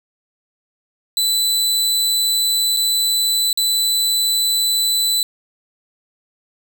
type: tone with dropouts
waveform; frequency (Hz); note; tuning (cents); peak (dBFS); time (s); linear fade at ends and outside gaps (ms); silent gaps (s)
sawtooth; 3994; B7; +19; -12; 1.17-5.23; 1; 2.765-2.77 / 3.529-3.574
effects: none